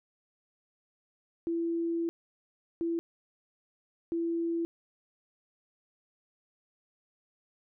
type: tone bursts at uneven times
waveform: sine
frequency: 335.1 Hz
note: E4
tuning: 29 cents sharp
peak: -28 dBFS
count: 3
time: 1.47-2.09 / 2.81-2.99 / 4.12-4.65 s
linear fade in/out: 0 ms
effects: none